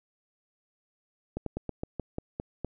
slowing click train, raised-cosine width 2 ms, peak -19 dBFS, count 9, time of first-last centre 1.37-2.647 s, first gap 93 ms, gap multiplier 1.15, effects none

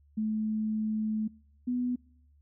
sine tone pair in turn, 216.5 / 247.3 Hz, A3 / B3, -28 / +3 cents, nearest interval major second, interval 231 cents, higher second, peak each -27 dBFS, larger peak neither, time 0.17-1.28 / 1.67-1.96 s, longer first, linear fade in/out 10 ms, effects noise-tail reverb RT60 0.7 s tail -26 dB re dry + added 72 Hz sine -59 dBFS peak until 2.41 s

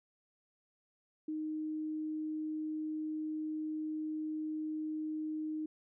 sine tone, 310 Hz, D#4, 6 cents flat, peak -35 dBFS, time 1.28-5.66 s, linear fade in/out 5 ms, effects none

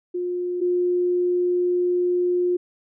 sine tone pair in turn, 356.4 / 356.4 Hz, F4 / F4, +35 / +35 cents, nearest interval unison, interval 0 cents, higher neither, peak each -23 / -18 dBFS, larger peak second, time 0.14-0.61 / 0.61-2.57 s, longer second, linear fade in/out 10 ms, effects none

